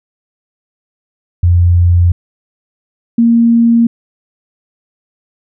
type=tone pair in turn; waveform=sine; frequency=87.4 / 232.6 Hz; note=F2 / A#3; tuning=+2 / -4 cents; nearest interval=octave + perfect fourth; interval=1694 cents; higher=second; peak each=-5 dBFS; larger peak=neither; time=1.43-2.12 / 3.18-3.87 s; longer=neither; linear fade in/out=5 ms; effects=none